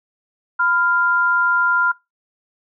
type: tone pair together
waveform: sine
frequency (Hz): 1001.5 / 1396.9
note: B5 / F6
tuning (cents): +24 / 0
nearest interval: tritone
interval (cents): 576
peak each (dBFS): -21 / -15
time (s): 0.59-1.92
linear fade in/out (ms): 10
effects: noise-tail reverb RT60 0.2 s tail -21 dB re dry